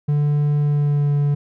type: tone with pitch glide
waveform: triangle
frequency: 146.83 to 144.47 Hz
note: D3 to D3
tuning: 0 to -28 cents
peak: -13 dBFS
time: 0.08-1.35 s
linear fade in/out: 10 ms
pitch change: -28 cents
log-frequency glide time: 0.59-1.13 s
effects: none